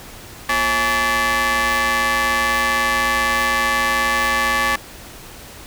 sawtooth ring-modulated tone, 299.6 Hz, D4, 35 cents sharp, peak -9 dBFS, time 0.49-4.76 s, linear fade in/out 5 ms, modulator 1440 Hz, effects pink hiss -38 dBFS RMS until 5.66 s

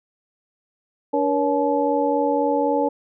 sine tone cluster, 287.6 / 476.2 / 560 / 859 Hz, D4 / A#4 / C#5 / A5, -36 / +37 / +18 / -42 cents, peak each -23 dBFS, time 1.13-2.89 s, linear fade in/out 10 ms, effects none

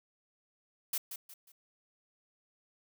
blue noise with echo, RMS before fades -33 dBFS, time 0.93-0.98 s, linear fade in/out 5 ms, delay 180 ms, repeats 3, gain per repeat -9 dB, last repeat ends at 1.52 s, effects none

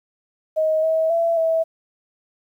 sine tone with pitch steps, 629 / 642 / 670 / 651 Hz, D#5 / E5 / E5 / E5, +19 / -46 / +28 / -22 cents, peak -16 dBFS, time 0.56-1.64 s, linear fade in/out 20 ms, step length 270 ms, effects 9-bit

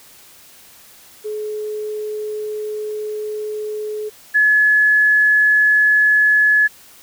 sine tone pair in turn, 425.5 / 1705.4 Hz, G#4 / G#6, +42 / +45 cents, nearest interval 2 octaves, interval 2403 cents, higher second, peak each -22 / -10 dBFS, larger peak second, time 1.24-4.1 / 4.34-6.68 s, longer first, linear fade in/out 20 ms, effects white hiss -45 dBFS RMS until 7.02 s

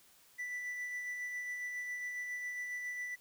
triangle tone with tremolo, 1975.5 Hz, B6, in tune, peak -35 dBFS, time 0.38-3.16 s, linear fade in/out 20 ms, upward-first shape sine, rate 7.3 Hz, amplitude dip 30%, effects white hiss -64 dBFS RMS until 3.2 s

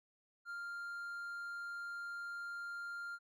triangle tone, 1396.9 Hz, F6, in tune, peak -40 dBFS, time 0.45-3.19 s, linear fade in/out 50 ms, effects none

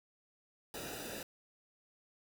pink noise with comb filter, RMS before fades -44 dBFS, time 0.74-1.23 s, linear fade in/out 2 ms, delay 0.92 ms, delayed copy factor -0.8, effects none

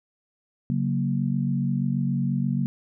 sine chord, F# major, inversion second, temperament equal, 138.59 / 185 / 233.1 Hz, C#3 / F#3 / A#3, 0 / 0 / 0 cents, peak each -25 / -27 / -27 dBFS, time 0.7-2.66 s, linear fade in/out 0 ms, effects none

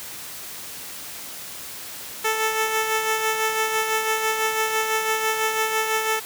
10% pulse tone with tremolo, 439.7 Hz, A4, 1 cent flat, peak -11 dBFS, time 2.24-6.2 s, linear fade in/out 10 ms, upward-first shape sine, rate 6 Hz, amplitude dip 45%, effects white hiss -36 dBFS RMS until 6.25 s + high-pass 60 Hz 12 dB/octave

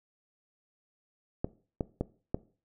clicks, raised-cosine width 2 ms, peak -16 dBFS, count 4, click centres 1.445 / 1.808 / 2.01 / 2.345 s, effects noise-tail reverb RT60 0.4 s tail -19 dB re dry

